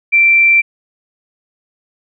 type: tone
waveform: sine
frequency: 2349 Hz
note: D7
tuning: in tune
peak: -6 dBFS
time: 0.12-0.62 s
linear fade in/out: 20 ms
effects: none